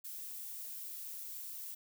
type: noise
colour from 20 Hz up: violet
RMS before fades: -45 dBFS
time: 0.04-1.75 s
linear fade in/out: 10 ms
effects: none